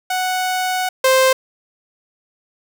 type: tone pair in turn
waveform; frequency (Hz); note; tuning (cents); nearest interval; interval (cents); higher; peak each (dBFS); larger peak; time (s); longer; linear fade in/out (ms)
sawtooth; 740 / 523.3; F#5 / C5; 0 / 0; tritone; 600; first; -14 / -7; second; 0.1-0.89 / 1.04-1.33; first; 5
effects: none